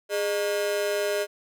45% pulse ring-modulated tone, 511 Hz, C5, 41 cents flat, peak -21 dBFS, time 0.09-1.27 s, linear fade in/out 50 ms, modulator 97.8 Hz, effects none

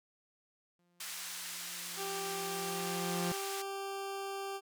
sawtooth tone with exponential growth, 175 Hz, F3, 4 cents sharp, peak -29 dBFS, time 0.79-3.32 s, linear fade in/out 2 ms, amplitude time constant 550 ms
white band-pass noise, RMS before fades -43 dBFS, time 1-3.62 s, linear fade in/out 5 ms, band 1100 to 10000 Hz, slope 12 dB/octave
20% pulse tone, 392.4 Hz, G4, 2 cents sharp, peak -33 dBFS, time 1.96-4.61 s, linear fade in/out 50 ms
effects none

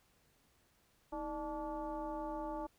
sine tone with frequency modulation, 596 Hz, D5, 25 cents sharp, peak -38 dBFS, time 1.12-2.67 s, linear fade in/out 10 ms, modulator 279 Hz, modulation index 1.5, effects pink hiss -72 dBFS RMS until 2.78 s

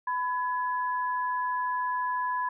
sine tone pair together, 1000 / 1686 Hz, B5 / G#6, +21 / +26 cents, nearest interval major sixth, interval 905 cents, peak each -27 / -35 dBFS, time 0.07-2.49 s, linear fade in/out 5 ms, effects none

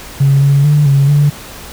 sine tone with pitch steps, 138.3 / 140.3 / 147.9 / 138.9 / 145.3 Hz, C#3 / C#3 / D3 / C#3 / D3, -4 / +21 / +13 / +4 / -18 cents, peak -5 dBFS, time 0.2-1.3 s, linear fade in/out 10 ms, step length 220 ms, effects tanh soft clip ceiling -1 dBFS + pink hiss -31 dBFS RMS until 1.72 s

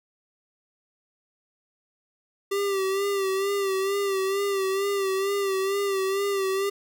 square tone with vibrato, 392 Hz, G4, in tune, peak -24 dBFS, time 2.51-6.7 s, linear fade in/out 10 ms, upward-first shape sine, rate 2.2 Hz, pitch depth 48 cents each way, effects none

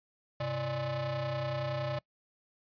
40% pulse ring-modulated tone, 233.1 Hz, A#3, in tune, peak -28 dBFS, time 0.4-1.99 s, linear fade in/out 5 ms, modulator 365 Hz, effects noise-tail reverb RT60 0.1 s tail -23 dB re dry + resampled to 11025 Hz

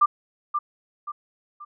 sine tone with echo, 1189 Hz, D6, 21 cents sharp, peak -13 dBFS, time 0.01-0.06 s, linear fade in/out 10 ms, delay 530 ms, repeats 3, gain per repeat -8 dB, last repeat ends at 1.65 s, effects none

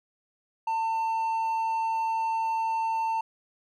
sine tone with hard clipping, 898 Hz, A5, 35 cents sharp, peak -26 dBFS, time 0.67-3.21 s, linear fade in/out 5 ms, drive 3 dB, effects none

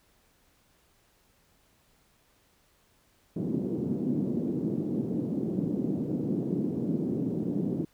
white band-pass noise, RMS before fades -30 dBFS, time 3.36-7.85 s, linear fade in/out 5 ms, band 150 to 320 Hz, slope 24 dB/octave, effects pink hiss -66 dBFS RMS until 7.93 s

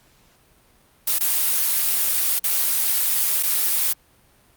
blue noise with dropouts, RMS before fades -20 dBFS, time 1.07-3.93 s, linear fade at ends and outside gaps 5 ms, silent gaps 1.186-1.206 / 2.391-2.439 / 3.427-3.433 s, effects pink hiss -57 dBFS RMS until 4.56 s + Opus 48 kbps

